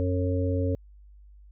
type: harmonic tone with a mistuned harmonic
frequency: 91.1 Hz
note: F#2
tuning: 26 cents flat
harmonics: 1 / 3 / 5 / 6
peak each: -25 / -30 / -32 / -33 dBFS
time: 0-0.75 s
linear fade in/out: 0 ms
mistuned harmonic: 5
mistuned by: -20 cents
effects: added 50 Hz sine -48 dBFS peak until 1.51 s